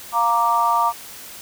sine chord, Bb major, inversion second, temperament equal, 698.5 / 932.3 / 1174.7 Hz, F5 / Bb5 / D6, 0 / 0 / 0 cents, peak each -23 / -18 / -19 dBFS, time 0.12-0.93 s, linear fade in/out 50 ms, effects white hiss -38 dBFS RMS until 1.41 s

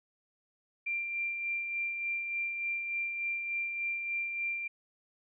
sine tone with tremolo, 2372 Hz, D7, 17 cents sharp, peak -30 dBFS, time 0.86-4.68 s, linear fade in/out 10 ms, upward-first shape sine, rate 3.4 Hz, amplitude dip 40%, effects none

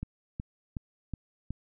click train, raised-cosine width 5 ms, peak -22 dBFS, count 5, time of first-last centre 0.03-1.506 s, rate 2.71 Hz, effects none

